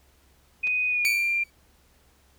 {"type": "tone with pitch glide", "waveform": "sine", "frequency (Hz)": [2494, 2381], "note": ["D#7", "D7"], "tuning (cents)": [3, 23], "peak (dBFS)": -22, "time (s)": [0.63, 1.44], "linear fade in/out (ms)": 10, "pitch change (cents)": -80, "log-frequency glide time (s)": [0.88, 1.15]}
{"type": "clicks", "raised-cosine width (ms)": 0.2, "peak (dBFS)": -25, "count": 2, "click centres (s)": [0.67, 0.675]}
{"type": "tone with exponential decay", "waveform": "sawtooth", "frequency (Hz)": 2285, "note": "D7", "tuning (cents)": -48, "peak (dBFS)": -17, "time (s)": [1.05, 1.5], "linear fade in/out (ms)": 0, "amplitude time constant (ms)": 97}
{"effects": ["added 68 Hz sine -62 dBFS peak until 2.38 s", "pink hiss -62 dBFS RMS until 2.38 s"]}